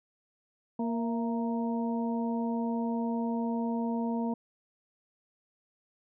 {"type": "harmonic tone with a mistuned harmonic", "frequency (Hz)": 232.8, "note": "A#3", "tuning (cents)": -2, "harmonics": [1, 2, 3, 4], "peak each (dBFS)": [-29, -38, -40, -39], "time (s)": [0.79, 4.34], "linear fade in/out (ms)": 5, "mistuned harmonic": 3, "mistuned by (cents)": -54, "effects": []}